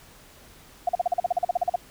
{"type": "tone bursts", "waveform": "sine", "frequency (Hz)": 707, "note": "F5", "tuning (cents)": 21, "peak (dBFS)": -18, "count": 15, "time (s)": [0.87, 1.759], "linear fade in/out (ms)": 5, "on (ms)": 21, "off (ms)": 41, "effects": ["pink hiss -51 dBFS RMS until 1.9 s"]}